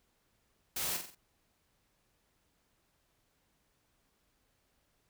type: noise with echo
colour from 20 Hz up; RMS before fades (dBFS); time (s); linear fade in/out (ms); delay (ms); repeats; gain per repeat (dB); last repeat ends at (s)
white; -36; 0.76-0.97; 5; 45; 4; -6; 1.15
effects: pink hiss -75 dBFS RMS until 5.09 s